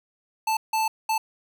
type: tone bursts at uneven times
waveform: square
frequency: 880 Hz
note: A5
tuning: in tune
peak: -22 dBFS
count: 3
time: 0.47-0.57 / 0.73-0.88 / 1.09-1.18 s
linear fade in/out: 5 ms
effects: none